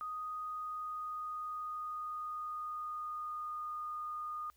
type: tone with pitch glide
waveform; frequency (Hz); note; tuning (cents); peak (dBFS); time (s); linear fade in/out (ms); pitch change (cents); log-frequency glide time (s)
sine; 1244.5 to 1225.2; D#6 to D#6; 0 to -27; -38; 0.01-4.5; 0; -27; 0.32-3.73
effects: added 60 Hz sine -70 dBFS peak until 4.56 s + white hiss -72 dBFS RMS until 4.56 s